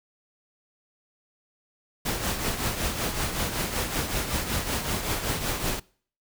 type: noise with tremolo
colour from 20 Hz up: pink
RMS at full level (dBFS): -26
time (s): 2.05-5.8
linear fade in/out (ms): 10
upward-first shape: triangle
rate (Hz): 5.3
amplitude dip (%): 60
effects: noise-tail reverb RT60 0.5 s tail -24 dB re dry